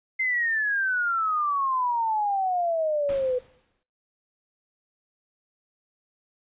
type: exponential sweep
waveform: sine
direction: down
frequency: 2093 to 493.9 Hz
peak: -22 dBFS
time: 0.19-3.39 s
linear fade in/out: 10 ms
type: noise with exponential decay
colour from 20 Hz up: pink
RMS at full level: -38 dBFS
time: 3.09-3.83 s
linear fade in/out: 0 ms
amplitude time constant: 160 ms
effects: noise-tail reverb RT60 0.6 s tail -25 dB re dry + resampled to 8000 Hz